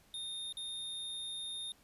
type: tone with dropouts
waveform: square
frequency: 3661 Hz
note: A#7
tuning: 32 cents flat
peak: -40 dBFS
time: 0.14-1.72 s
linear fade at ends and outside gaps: 1 ms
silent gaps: 0.525-0.57 s
effects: pink hiss -66 dBFS RMS until 1.83 s + resampled to 32000 Hz